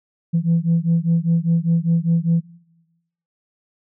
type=beating tone pair; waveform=sine; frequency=164.81 / 169.81 Hz; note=E3 / F3; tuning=0 / -48 cents; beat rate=5 Hz; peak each=-17 dBFS; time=0.33-2.41 s; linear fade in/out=20 ms; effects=noise-tail reverb RT60 1.0 s tail -22 dB re dry + tanh soft clip ceiling -10 dBFS